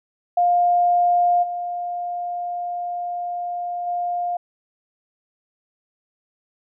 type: tone with level steps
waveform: sine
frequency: 705 Hz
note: F5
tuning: 16 cents sharp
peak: -14 / -24 / -21 dBFS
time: 0.37-4.37 s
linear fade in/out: 5 ms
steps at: 1.42 / 3.86 s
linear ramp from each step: 20 ms
effects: none